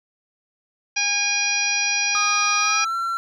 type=harmonic tone; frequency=815 Hz; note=G#5; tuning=33 cents flat; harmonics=1 / 2 / 3 / 4 / 5 / 6 / 7; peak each=-32 / -30 / -22 / -33 / -32 / -29 / -24 dBFS; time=0.96-2.85 s; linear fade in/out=10 ms
type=tone with pitch glide; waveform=triangle; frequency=1244.5 to 1357.1 Hz; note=D#6 to E6; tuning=0 to +50 cents; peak=-20 dBFS; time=2.15-3.17 s; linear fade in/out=0 ms; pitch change=+150 cents; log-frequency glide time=2.58-2.94 s
effects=none